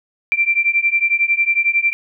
sine beating tone pair, 2349 / 2360 Hz, D7 / D7, 0 / +8 cents, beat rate 11 Hz, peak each -17 / -16 dBFS, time 0.32-1.93 s, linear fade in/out 0 ms, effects none

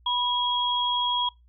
sine tone pair together, 980 / 3296 Hz, B5 / G#7, -14 / -14 cents, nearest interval octave + major sixth, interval 2100 cents, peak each -26 / -25 dBFS, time 0.06-1.29 s, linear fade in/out 5 ms, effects noise-tail reverb RT60 0.2 s tail -24 dB re dry + added 60 Hz sine -54 dBFS peak until 1.48 s

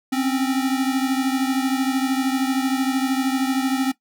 square beating tone pair, 261.6 / 274.6 Hz, C4 / C#4, 0 / -16 cents, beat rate 13 Hz, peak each -21 / -25 dBFS, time 0.12-3.92 s, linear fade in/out 10 ms, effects noise-tail reverb RT60 0.1 s tail -17 dB re dry

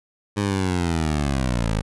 15% pulse linear sweep, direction down, 103.83 to 50.5 Hz, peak -14 dBFS, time 0.36-1.82 s, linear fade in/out 20 ms, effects resampled to 24000 Hz

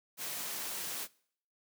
white noise, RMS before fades -39 dBFS, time 0.17-1.08 s, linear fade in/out 50 ms, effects noise-tail reverb RT60 0.6 s tail -23 dB re dry + high-pass 150 Hz 12 dB/octave

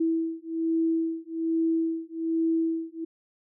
sine beating tone pair, 326.4 / 327.6 Hz, E4 / E4, -17 / -11 cents, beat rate 1.2 Hz, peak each -27 dBFS, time 0-3.05 s, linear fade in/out 10 ms, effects none

